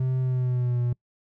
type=tone with pitch glide; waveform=triangle; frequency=129.4 to 121.43 Hz; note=C3 to B2; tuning=-19 to -29 cents; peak=-20 dBFS; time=0-0.93 s; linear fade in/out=5 ms; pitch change=-110 cents; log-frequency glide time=0.19-0.81 s; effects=noise-tail reverb RT60 0.1 s tail -25 dB re dry